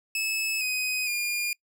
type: tone with pitch steps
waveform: sawtooth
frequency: 2601 / 2508 / 2418 Hz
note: E7 / D#7 / D7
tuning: -24 / +13 / +50 cents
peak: -23 dBFS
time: 0.15-1.53 s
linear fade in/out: 2 ms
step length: 460 ms
effects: noise-tail reverb RT60 0.1 s tail -25 dB re dry